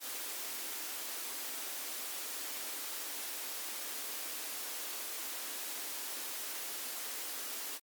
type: high-pass noise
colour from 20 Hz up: white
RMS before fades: -41 dBFS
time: 0-7.8 s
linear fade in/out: 50 ms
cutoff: 240 Hz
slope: 96 dB/octave
effects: Opus 48 kbps